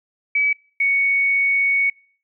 sine tone pair in turn, 2285 / 2226 Hz, D7 / C#7, -48 / +7 cents, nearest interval unison, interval 45 cents, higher first, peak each -15 dBFS, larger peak neither, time 0.35-0.53 / 0.8-1.9 s, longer second, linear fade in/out 5 ms, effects noise-tail reverb RT60 0.5 s tail -26 dB re dry

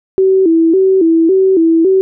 sine tone with vibrato, 353.4 Hz, F4, 21 cents sharp, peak -6 dBFS, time 0.18-2.01 s, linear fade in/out 0 ms, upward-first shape square, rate 1.8 Hz, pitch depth 130 cents each way, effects none

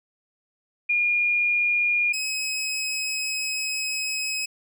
sine / 20% pulse tone pair in turn, 2425 / 2549 Hz, D#7 / D#7, -45 / +41 cents, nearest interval minor second, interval 86 cents, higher second, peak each -19 / -21 dBFS, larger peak first, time 0.89-2.13 / 2.13-4.46 s, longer second, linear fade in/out 10 ms, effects none

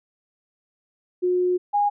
sine tone pair in turn, 361.1 / 820.5 Hz, F#4 / G#5, -42 / -21 cents, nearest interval octave + major second, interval 1421 cents, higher second, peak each -18 / -17 dBFS, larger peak second, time 1.22-1.58 / 1.73-1.9 s, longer first, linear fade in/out 20 ms, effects none

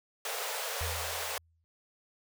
pink high-pass noise, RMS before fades -36 dBFS, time 0.25-1.38 s, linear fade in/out 2 ms, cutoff 430 Hz, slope 96 dB/octave
sine tone with exponential decay, 82.41 Hz, E2, in tune, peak -32 dBFS, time 0.81-1.64 s, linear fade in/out 0 ms, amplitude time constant 180 ms
effects none

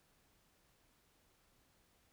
silence, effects pink hiss -73 dBFS RMS until 2.12 s

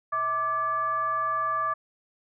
sine tone with frequency modulation, 1174.7 Hz, D6, in tune, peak -24 dBFS, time 0.12-1.74 s, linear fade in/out 10 ms, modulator 529 Hz, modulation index 0.5, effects none

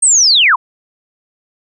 sine linear sweep, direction down, 8650 to 869 Hz, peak -6 dBFS, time 0.02-0.56 s, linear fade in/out 10 ms, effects none

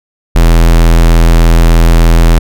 square tone, 41.66 Hz, E1, 19 cents sharp, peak -3 dBFS, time 0.35-2.39 s, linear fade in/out 10 ms, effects none

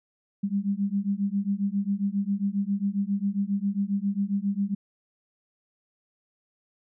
sine beating tone pair, 196 / 203.4 Hz, G3 / G#3, 0 / -36 cents, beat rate 7.4 Hz, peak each -27 dBFS, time 0.43-4.75 s, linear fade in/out 10 ms, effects none

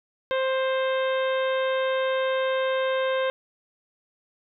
harmonic tone, 525 Hz, C5, 6 cents sharp, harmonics 1 / 2 / 3 / 4 / 5 / 6 / 7, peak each -23 / -31 / -32 / -37 / -40 / -40 / -40 dBFS, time 0.31-3.3 s, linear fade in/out 0 ms, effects none

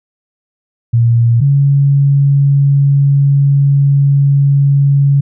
sine tone pair in turn, 117.3 / 140.14 Hz, A#2 / C#3, +11 / +19 cents, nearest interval minor third, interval 308 cents, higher second, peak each -6 dBFS, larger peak neither, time 0.93-1.41 / 1.41-5.21 s, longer second, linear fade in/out 10 ms, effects none

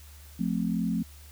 sine chord, F major, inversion none, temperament equal with one note detuned, 177.56 / 220 / 261.6 Hz, F3 / A3 / C4, +29 / 0 / 0 cents, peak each -29 / -29 / -32 dBFS, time 0.39-1.03 s, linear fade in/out 10 ms, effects added 73 Hz sine -47 dBFS peak until 1.31 s + white hiss -54 dBFS RMS until 1.31 s

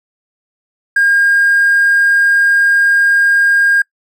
triangle tone with hard clipping, 1616 Hz, G#6, 48 cents flat, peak -8 dBFS, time 0.96-3.82 s, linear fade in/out 5 ms, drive 4 dB, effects noise-tail reverb RT60 0.1 s tail -25 dB re dry

